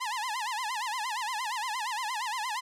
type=tone with vibrato; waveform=sawtooth; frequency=933 Hz; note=A#5; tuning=1 cent sharp; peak=-27 dBFS; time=0-2.61 s; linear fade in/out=20 ms; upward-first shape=sine; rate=8.6 Hz; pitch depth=200 cents each way; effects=low-pass 10000 Hz 12 dB/octave